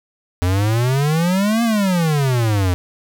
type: exponential two-way sweep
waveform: square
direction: up then down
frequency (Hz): 87 to 237.2 to 87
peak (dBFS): -15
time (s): 0.42-2.74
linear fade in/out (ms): 0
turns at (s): 1.63
effects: none